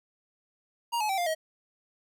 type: tone with pitch steps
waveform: square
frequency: 941 / 853 / 773.2 / 700.9 / 635.3 Hz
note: A#5 / G#5 / G5 / F5 / D#5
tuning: +16 / +46 / -24 / +6 / +36 cents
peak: -27 dBFS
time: 0.92-1.35 s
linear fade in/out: 20 ms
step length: 86 ms
effects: none